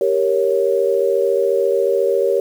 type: chord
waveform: sine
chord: G diminished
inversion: none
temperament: equal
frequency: 392 / 466.2 / 554.4 Hz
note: G4 / Bb4 / Db5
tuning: 0 / 0 / 0 cents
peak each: -18 dBFS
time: 0.01-2.4 s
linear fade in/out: 2 ms
effects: 7-bit